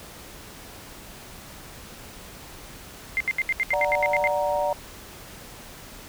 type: tone bursts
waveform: sine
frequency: 2093 Hz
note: C7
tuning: in tune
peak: -20 dBFS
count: 11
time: 3.17-4.274 s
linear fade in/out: 0 ms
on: 34 ms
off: 73 ms
type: chord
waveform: sine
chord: D augmented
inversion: none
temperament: equal with one note detuned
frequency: 587.3 / 740 / 935 Hz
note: D5 / F#5 / A#5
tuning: 0 / 0 / +5 cents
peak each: -24 / -28 / -27 dBFS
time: 3.73-4.73 s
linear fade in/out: 2 ms
effects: pink hiss -43 dBFS RMS until 6.08 s